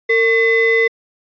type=ring-modulated tone; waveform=triangle; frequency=785 Hz; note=G5; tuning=2 cents sharp; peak=-6 dBFS; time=0.09-0.88 s; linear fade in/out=10 ms; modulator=1240 Hz; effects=resampled to 11025 Hz